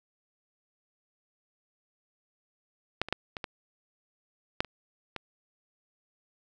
clicks, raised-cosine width 0.3 ms, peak -10 / -22 / -10 / -20 / -18 / -9 / -28 / -19 dBFS, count 8, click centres 3.016 / 3.086 / 3.126 / 3.368 / 3.442 / 4.605 / 4.647 / 5.163 s, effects none

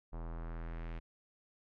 square tone with low-pass filter sweep, 41.47 Hz, E1, 11 cents sharp, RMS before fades -42 dBFS, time 0.12-1 s, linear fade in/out 20 ms, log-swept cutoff 960 to 2500 Hz, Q 1.6, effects none

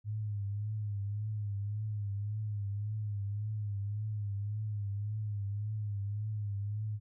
sine tone with vibrato, 103.8 Hz, G#2, in tune, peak -33 dBFS, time 0.04-7 s, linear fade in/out 50 ms, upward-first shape triangle, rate 1.8 Hz, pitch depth 76 cents each way, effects none

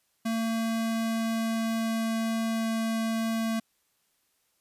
square tone with pitch glide, 226.2 to 224.8 Hz, A3 to A3, +48 to +37 cents, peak -27 dBFS, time 0.25-3.6 s, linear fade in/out 10 ms, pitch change -11 cents, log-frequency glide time 0.58-2.73 s, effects white hiss -72 dBFS RMS until 4.6 s + resampled to 32000 Hz

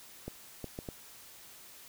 clicks, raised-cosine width 2 ms, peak -25 dBFS, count 4, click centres 0.28 / 0.643 / 0.789 / 0.888 s, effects white hiss -53 dBFS RMS until 1.88 s

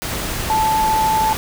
sine tone in noise, 875 Hz, A5, 10 cents flat, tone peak -14 dBFS, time 0.5-1.33 s, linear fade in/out 0 ms, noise pink, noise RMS -24 dBFS, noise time 0.02-1.37 s, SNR +7 dB, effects none

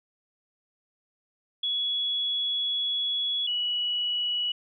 sine tone pair in turn, 3375 / 2934 Hz, G#7 / F#7, +27 / -15 cents, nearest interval major second, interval 242 cents, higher first, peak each -25 dBFS, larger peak neither, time 1.63-3.47 / 3.47-4.52 s, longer first, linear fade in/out 5 ms, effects none

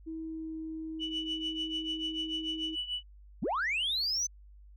sine tone with pitch glide, 321.9 to 318.6 Hz, E4 to D#4, -41 to +41 cents, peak -36 dBFS, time 0.06-2.76 s, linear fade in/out 20 ms, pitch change -18 cents, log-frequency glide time 0.19-0.55 s
sine tone with tremolo, 2960 Hz, F#7, in tune, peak -29 dBFS, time 0.99-3.03 s, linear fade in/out 50 ms, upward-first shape triangle, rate 6.8 Hz, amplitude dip 85%
sine linear sweep, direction up, 129.1 to 6180 Hz, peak -27 dBFS, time 3.42-4.27 s, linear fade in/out 10 ms
effects tanh soft clip ceiling -26 dBFS + added 50 Hz sine -51 dBFS peak until 4.76 s

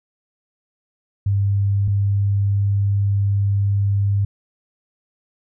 sine tone pair in turn, 99.8 / 100.15 Hz, G2 / G2, +32 / +38 cents, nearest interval unison, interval 6 cents, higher second, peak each -15 dBFS, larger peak neither, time 1.26-1.88 / 1.88-4.25 s, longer second, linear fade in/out 5 ms, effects none

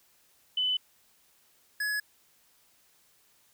sine / square tone pair in turn, 3009 / 1688.7 Hz, F#7 / G#6, +28 / +28 cents, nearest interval minor seventh, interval 1000 cents, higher first, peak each -25 / -29 dBFS, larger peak first, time 0.57-0.77 / 1.8-2 s, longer neither, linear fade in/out 5 ms, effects white hiss -65 dBFS RMS until 3.53 s

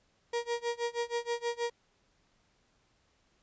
35% pulse tone with tremolo, 472.5 Hz, A#4, 23 cents sharp, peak -27 dBFS, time 0.33-1.7 s, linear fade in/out 5 ms, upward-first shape sine, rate 6.3 Hz, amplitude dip 95%, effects pink hiss -71 dBFS RMS until 3.42 s + resampled to 16000 Hz

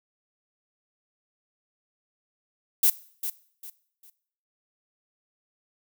violet noise with echo, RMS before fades -19 dBFS, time 2.83-2.9 s, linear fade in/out 5 ms, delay 400 ms, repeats 3, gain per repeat -11 dB, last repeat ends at 4.1 s, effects noise-tail reverb RT60 0.6 s tail -19 dB re dry

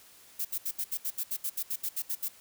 violet noise bursts, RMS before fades -32 dBFS, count 15, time 0.39-2.285 s, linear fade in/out 10 ms, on 61 ms, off 70 ms, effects white hiss -56 dBFS RMS until 2.4 s

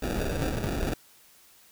pink noise with sample-and-hold, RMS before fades -29 dBFS, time 0.02-0.94 s, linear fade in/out 5 ms, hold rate 1050 Hz, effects white hiss -57 dBFS RMS until 1.71 s

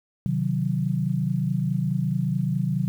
sine chord, C diminished, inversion none, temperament equal, 130.81 / 155.56 / 185 Hz, C3 / Eb3 / Gb3, 0 / 0 / 0 cents, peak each -26 dBFS, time 0.26-2.88 s, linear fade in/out 0 ms, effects 9-bit

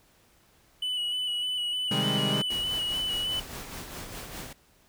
triangle tone with vibrato, 2960 Hz, F#7, in tune, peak -26 dBFS, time 0.82-3.4 s, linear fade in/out 5 ms, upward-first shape square, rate 3.3 Hz, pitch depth 21 cents each way
sawtooth chord, Ab major seventh, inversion first, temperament equal, 130.81 / 155.56 / 196 / 207.7 Hz, C3 / Eb3 / G3 / Ab3, 0 / 0 / 0 / 0 cents, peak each -28 dBFS, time 1.91-2.42 s, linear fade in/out 5 ms
pink noise with tremolo, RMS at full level -38 dBFS, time 2.5-4.53 s, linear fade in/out 5 ms, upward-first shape sine, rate 4.9 Hz, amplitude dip 45%
effects pink hiss -62 dBFS RMS until 4.88 s

